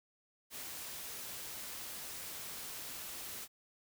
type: noise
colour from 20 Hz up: white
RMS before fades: -45 dBFS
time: 0.5-3.48 s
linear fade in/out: 50 ms
effects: none